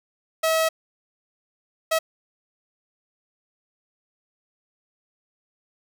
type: tone bursts at uneven times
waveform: sawtooth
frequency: 644 Hz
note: E5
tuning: 41 cents flat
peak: -15 dBFS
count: 2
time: 0.43-0.69 / 1.91-1.99 s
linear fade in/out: 10 ms
effects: none